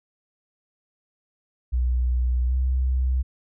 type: tone with pitch glide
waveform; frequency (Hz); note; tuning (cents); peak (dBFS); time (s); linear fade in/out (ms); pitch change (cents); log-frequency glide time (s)
sine; 61.74 to 64.18; B1 to C2; 0 to -33; -19; 1.72-3.23; 20; +67; 2.48-2.53
effects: none